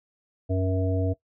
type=harmonic tone with a mistuned harmonic; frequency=93.3 Hz; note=F#2; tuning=15 cents sharp; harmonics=1 / 3 / 5 / 7; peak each=-24 / -29 / -31 / -32 dBFS; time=0.49-1.14 s; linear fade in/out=20 ms; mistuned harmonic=5; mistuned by=+19 cents; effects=noise-tail reverb RT60 0.1 s tail -18 dB re dry